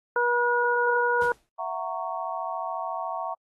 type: harmonic tone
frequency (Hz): 482.5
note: B4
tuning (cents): -40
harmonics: 1 / 2 / 3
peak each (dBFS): -25 / -25 / -25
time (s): 0.16-1.32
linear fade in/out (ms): 2
type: noise with exponential decay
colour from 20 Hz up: pink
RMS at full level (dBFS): -39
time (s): 1.22-1.49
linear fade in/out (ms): 0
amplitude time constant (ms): 57
type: chord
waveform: sine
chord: F# dominant seventh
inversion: third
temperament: just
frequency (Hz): 666 / 740 / 925 / 1110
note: E5 / F#5 / A#5 / C#6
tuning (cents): +18 / 0 / -14 / +2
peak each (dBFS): -34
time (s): 1.58-3.35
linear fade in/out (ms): 20
effects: AAC 32 kbps